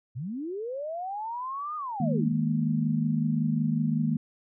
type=linear two-way sweep; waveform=sine; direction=up then down; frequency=106.8 to 1244.5 to 106.8 Hz; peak=-31 dBFS; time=0.15-2.33 s; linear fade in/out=20 ms; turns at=1.76 s
type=chord; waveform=sine; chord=D# suspended fourth; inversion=none; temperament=equal with one note detuned; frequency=157.1 / 207.7 / 233.1 Hz; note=D#3 / G#3 / A#3; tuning=+17 / 0 / 0 cents; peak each=-27 / -30 / -27 dBFS; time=2-4.17 s; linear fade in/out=5 ms
effects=none